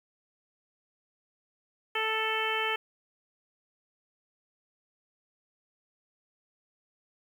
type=harmonic tone; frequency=440 Hz; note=A4; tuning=in tune; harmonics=1 / 2 / 3 / 4 / 5 / 6 / 7; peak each=-35 / -35 / -35 / -35 / -35 / -35 / -35 dBFS; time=1.95-2.76 s; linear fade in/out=5 ms; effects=9-bit